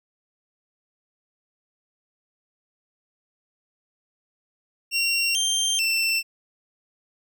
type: tone with pitch steps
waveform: 25% pulse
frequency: 2746 / 3161 / 2684 Hz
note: F7 / G7 / E7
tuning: -30 / +14 / +31 cents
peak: -17 dBFS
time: 4.91-6.23 s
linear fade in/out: 50 ms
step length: 440 ms
effects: none